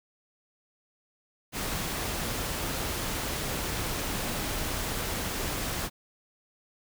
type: noise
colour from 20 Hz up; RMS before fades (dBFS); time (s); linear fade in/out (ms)
pink; -32; 1.52-5.9; 50
effects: none